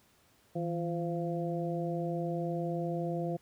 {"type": "harmonic tone with a mistuned harmonic", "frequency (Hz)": 172.1, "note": "F3", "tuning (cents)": -25, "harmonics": [1, 2, 3, 4], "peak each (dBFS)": [-34, -37, -38, -39], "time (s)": [0.55, 3.37], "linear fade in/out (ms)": 10, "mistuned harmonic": 1, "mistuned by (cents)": -80, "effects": ["pink hiss -66 dBFS RMS until 3.41 s", "high-pass 60 Hz 12 dB/octave"]}